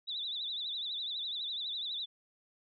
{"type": "tone with vibrato", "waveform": "sine", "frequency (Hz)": 3701, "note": "A#7", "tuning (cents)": -13, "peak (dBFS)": -35, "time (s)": [0.07, 2.06], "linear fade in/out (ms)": 20, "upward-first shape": "sine", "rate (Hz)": 12, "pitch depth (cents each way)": 120, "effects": []}